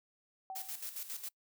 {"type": "tone with exponential decay", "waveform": "sine", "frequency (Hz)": 763, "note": "G5", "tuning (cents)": -47, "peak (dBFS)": -38, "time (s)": [0.5, 0.84], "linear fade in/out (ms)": 1, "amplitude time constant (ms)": 72}
{"type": "noise with tremolo", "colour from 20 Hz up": "blue", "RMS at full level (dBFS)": -41, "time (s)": [0.55, 1.29], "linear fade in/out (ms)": 10, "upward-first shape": "square", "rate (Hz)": 7.3, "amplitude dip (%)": 65}
{"effects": ["noise-tail reverb RT60 0.1 s tail -25 dB re dry"]}